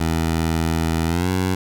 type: tone with pitch glide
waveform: 15% pulse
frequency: 81.5 to 92.54 Hz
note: E2 to F#2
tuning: -19 to +1 cents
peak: -12 dBFS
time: 0-1.55 s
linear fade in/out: 5 ms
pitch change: +220 cents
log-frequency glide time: 1.06-1.3 s
effects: none